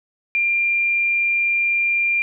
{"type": "tone", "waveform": "sine", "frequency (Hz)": 2388, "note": "D7", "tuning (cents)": 28, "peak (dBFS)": -16, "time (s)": [0.35, 2.22], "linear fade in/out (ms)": 0, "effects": []}